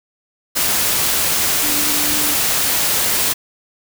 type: tone in noise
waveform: sine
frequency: 296.2 Hz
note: D4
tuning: 15 cents sharp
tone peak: -27 dBFS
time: 1.62-2.35 s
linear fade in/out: 20 ms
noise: white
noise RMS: -17 dBFS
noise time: 0.55-3.34 s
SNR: -13 dB
effects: none